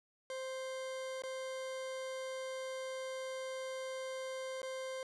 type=tone with dropouts; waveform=40% pulse; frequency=523.3 Hz; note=C5; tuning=in tune; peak=-39 dBFS; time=0.3-5.03 s; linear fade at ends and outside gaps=1 ms; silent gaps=1.221-1.236 / 4.618-4.63 s; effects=resampled to 24000 Hz